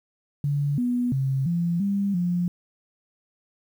sine tone with pitch steps, 143.6 / 244.9 / 134.3 / 171.2 / 199.4 / 176.2 Hz, D3 / B3 / C3 / F3 / G3 / F3, -39 / -14 / +46 / -34 / +30 / +16 cents, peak -21 dBFS, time 0.44-2.48 s, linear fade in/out 2 ms, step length 340 ms, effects 9-bit

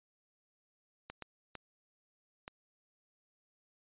clicks, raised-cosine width 0.3 ms, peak -27 dBFS, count 4, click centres 1.1 / 1.223 / 1.553 / 2.479 s, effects resampled to 8000 Hz

